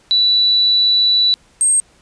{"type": "tone pair in turn", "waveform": "sine", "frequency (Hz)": [3953, 8425], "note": ["B7", "C9"], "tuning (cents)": [1, 11], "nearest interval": "octave + minor second", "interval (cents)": 1310, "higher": "second", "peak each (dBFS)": -10, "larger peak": "neither", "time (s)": [[0.11, 1.34], [1.61, 1.8]], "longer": "first", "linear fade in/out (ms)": 0, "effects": ["pink hiss -52 dBFS RMS until 2.01 s", "resampled to 22050 Hz"]}